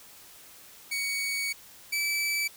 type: tone pair in turn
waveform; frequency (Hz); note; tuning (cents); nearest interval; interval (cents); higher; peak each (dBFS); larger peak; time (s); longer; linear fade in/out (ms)
sawtooth; 2241 / 2309; C#7 / D7; +18 / -30; minor second; 52; second; -25 / -23; second; 0.91-1.53 / 1.92-2.48; first; 10
effects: white hiss -51 dBFS RMS until 2.56 s